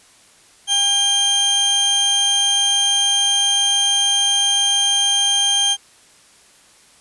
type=tone pair together; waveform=sawtooth; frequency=806 / 3177 Hz; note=G5 / G7; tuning=+48 / +23 cents; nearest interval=2 octaves; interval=2375 cents; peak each=-23 / -11 dBFS; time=0.67-5.77 s; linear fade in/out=50 ms; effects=white hiss -50 dBFS RMS until 7 s + resampled to 24000 Hz